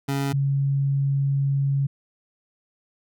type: tone pair in turn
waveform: 25% pulse / sine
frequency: 138.59 / 138.59 Hz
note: C#3 / C#3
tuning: 0 / 0 cents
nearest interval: unison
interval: 0 cents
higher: neither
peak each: -19 dBFS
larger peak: neither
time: 0.08-0.33 / 0.33-1.87 s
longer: second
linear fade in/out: 10 ms
effects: none